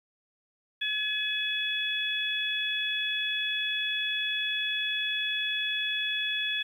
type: harmonic tone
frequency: 850 Hz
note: G#5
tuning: 40 cents sharp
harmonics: 2 / 3 / 4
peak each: -33 / -33 / -30 dBFS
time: 0.81-6.63 s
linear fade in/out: 10 ms
effects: 10-bit